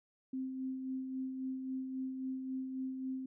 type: tone with tremolo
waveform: sine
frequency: 261.6 Hz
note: C4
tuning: in tune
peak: -35 dBFS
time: 0.33-3.26 s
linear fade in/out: 5 ms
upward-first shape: sine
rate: 3.7 Hz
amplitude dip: 40%
effects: none